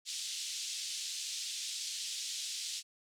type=band-pass noise; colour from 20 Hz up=pink; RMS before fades=-40 dBFS; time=0.05-2.83 s; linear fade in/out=50 ms; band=3300 to 8100 Hz; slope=24 dB/octave; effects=none